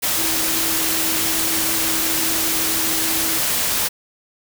sine tone in noise, 323.7 Hz, E4, 31 cents flat, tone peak -29 dBFS, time 0.16-3.39 s, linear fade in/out 20 ms, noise white, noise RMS -20 dBFS, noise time 0.02-3.89 s, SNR -12 dB, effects none

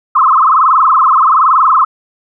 sine tone with frequency modulation, 1174.7 Hz, D6, in tune, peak -5 dBFS, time 0.15-1.85 s, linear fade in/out 10 ms, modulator 21.2 Hz, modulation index 6.9, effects none

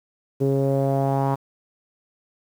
sawtooth tone with low-pass filter sweep, 136.6 Hz, C#3, 25 cents flat, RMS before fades -21 dBFS, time 0.4-1.36 s, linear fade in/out 20 ms, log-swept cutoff 410 to 970 Hz, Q 3.7, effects 8-bit

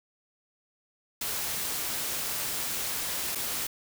white noise with dropouts, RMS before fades -32 dBFS, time 1.21-3.67 s, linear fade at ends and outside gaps 5 ms, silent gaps 3.351-3.355 s, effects none

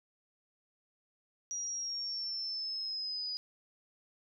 sine exponential sweep, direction down, 5770 to 4924 Hz, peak -35 dBFS, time 1.51-3.37 s, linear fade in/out 0 ms, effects none

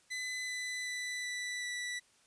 sawtooth tone with pitch steps, 2010 / 1998.4 / 1986.9 / 1975.5 / 1964.1 Hz, B6 / B6 / B6 / B6 / B6, +30 / +20 / +10 / 0 / -10 cents, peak -33 dBFS, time 0.1-2 s, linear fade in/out 20 ms, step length 380 ms, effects white hiss -67 dBFS RMS until 2.26 s + resampled to 22050 Hz

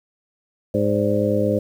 harmonic tone with a mistuned harmonic, 103.83 Hz, G#2, in tune, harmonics 1 / 2 / 3 / 4 / 5 / 6, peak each -25 / -23 / -25 / -26 / -21 / -26 dBFS, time 0.74-1.59 s, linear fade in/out 5 ms, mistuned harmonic 6, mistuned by -100 cents, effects 8-bit

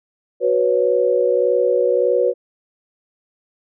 sine chord, F# suspended fourth, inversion none, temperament just, 370 / 493.3 / 555 Hz, F#4 / B4 / C#5, 0 / -2 / +2 cents, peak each -20 / -16 / -19 dBFS, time 0.4-2.34 s, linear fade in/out 50 ms, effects none

